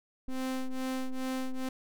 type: ring-modulated tone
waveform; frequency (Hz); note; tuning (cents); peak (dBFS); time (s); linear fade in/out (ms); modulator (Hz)
square; 130.2; C3; -8; -29; 0.28-1.69; 5; 129
effects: none